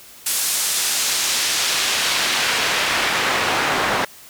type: noise with band-pass filter sweep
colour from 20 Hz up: pink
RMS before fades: -20 dBFS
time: 0.26-4.05 s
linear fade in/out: 5 ms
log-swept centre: 10000 to 1100 Hz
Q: 0.71
effects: white hiss -43 dBFS RMS until 4.29 s